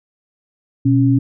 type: tone pair together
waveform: sine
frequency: 122.54 / 275.1 Hz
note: B2 / C#4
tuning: -13 / -13 cents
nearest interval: octave + major second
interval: 1400 cents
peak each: -13 dBFS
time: 0.85-1.19 s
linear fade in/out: 10 ms
effects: none